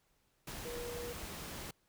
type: tone in noise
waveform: sine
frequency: 480.4 Hz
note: B4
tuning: 48 cents flat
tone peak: -42 dBFS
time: 0.65-1.13 s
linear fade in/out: 5 ms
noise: pink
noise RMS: -45 dBFS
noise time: 0.47-1.71 s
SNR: 0 dB
effects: pink hiss -75 dBFS RMS until 1.88 s